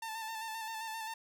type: tone with vibrato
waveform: sawtooth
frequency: 890 Hz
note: A5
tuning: 20 cents sharp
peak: -35 dBFS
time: 0.02-1.14 s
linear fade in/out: 5 ms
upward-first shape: square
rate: 7.6 Hz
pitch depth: 26 cents each way
effects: none